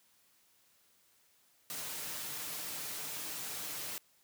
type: noise with comb filter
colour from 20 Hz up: white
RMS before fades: -41 dBFS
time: 1.7-3.98 s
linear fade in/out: 0 ms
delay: 6.6 ms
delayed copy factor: +0.5
effects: white hiss -69 dBFS RMS until 4.23 s + high-pass 60 Hz 12 dB/octave